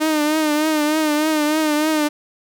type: tone with vibrato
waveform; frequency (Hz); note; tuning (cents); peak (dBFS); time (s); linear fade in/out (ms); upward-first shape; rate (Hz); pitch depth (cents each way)
sawtooth; 305.9; D#4; -29; -12; 0-2.09; 20; triangle; 3.3; 64
effects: none